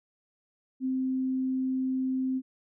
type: tone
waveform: sine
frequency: 260.5 Hz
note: C4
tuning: 7 cents flat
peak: -26 dBFS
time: 0.8-2.42 s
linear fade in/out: 50 ms
effects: none